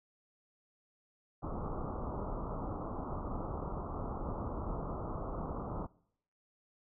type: low-pass noise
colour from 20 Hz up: pink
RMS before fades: -39 dBFS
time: 1.42-5.87 s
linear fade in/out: 20 ms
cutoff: 1300 Hz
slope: 96 dB/octave
effects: noise-tail reverb RT60 0.7 s tail -23 dB re dry